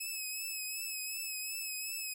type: tone with vibrato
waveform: 10% pulse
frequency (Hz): 2574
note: E7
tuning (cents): -42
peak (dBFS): -29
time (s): 0-2.14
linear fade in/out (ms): 10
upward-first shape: triangle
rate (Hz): 2.7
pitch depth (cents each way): 46
effects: none